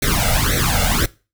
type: noise with flanger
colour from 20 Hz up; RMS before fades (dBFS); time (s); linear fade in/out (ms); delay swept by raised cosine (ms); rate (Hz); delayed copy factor
pink; -17; 0.02-1.06; 5; 0.5 to 1.45; 1.9; +0.95
effects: noise-tail reverb RT60 0.3 s tail -21 dB re dry